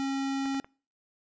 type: tone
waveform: square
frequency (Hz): 272.1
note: C#4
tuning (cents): -32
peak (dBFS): -29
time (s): 0-0.6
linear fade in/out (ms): 0
type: clicks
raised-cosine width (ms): 0.5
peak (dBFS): -29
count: 3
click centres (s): 0.457 / 0.546 / 0.645
effects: noise-tail reverb RT60 0.4 s tail -26 dB re dry + resampled to 16000 Hz